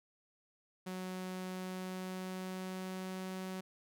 sawtooth tone with pitch glide, 185 to 187.26 Hz, F#3 to F#3, 0 to +21 cents, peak -36 dBFS, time 0.86-3.61 s, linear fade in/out 10 ms, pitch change +21 cents, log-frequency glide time 1.49-3.36 s, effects none

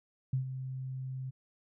sine tone with ADSR envelope, 130.81 Hz, C3, in tune, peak -26 dBFS, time 0.33-1.31 s, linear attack 4 ms, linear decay 110 ms, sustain -10 dB, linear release 18 ms, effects none

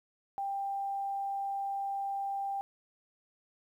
sine tone, 791 Hz, G5, 15 cents sharp, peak -32 dBFS, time 0.38-2.61 s, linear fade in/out 0 ms, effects 11-bit

